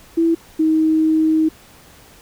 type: tone pair in turn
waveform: sine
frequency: 330.9 / 315.8 Hz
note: E4 / D#4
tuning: +7 / +26 cents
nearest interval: minor second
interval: 81 cents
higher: first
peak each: -12 dBFS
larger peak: neither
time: 0.17-0.35 / 0.59-1.49 s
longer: second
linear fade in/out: 10 ms
effects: pink hiss -46 dBFS RMS until 2.21 s